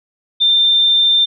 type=tone; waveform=sine; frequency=3587 Hz; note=A7; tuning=33 cents sharp; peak=-9 dBFS; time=0.4-1.26 s; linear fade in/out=20 ms; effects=none